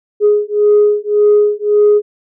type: beating tone pair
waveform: sine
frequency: 415.7 / 417.5 Hz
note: G#4 / G#4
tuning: +2 / +9 cents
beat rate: 1.8 Hz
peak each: -10 dBFS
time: 0.2-2.02 s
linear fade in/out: 50 ms
effects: tanh soft clip ceiling -2 dBFS